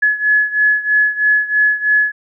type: beating tone pair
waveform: sine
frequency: 1700 / 1703.1 Hz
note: G#6 / G#6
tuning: +40 / +43 cents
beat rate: 3.1 Hz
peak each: -13 / -16 dBFS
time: 0.02-2.12 s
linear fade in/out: 10 ms
effects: none